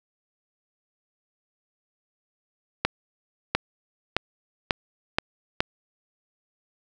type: accelerating click train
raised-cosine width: 0.3 ms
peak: -4 dBFS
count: 6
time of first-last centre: 2.85-5.605 s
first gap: 700 ms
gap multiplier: 0.88
effects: none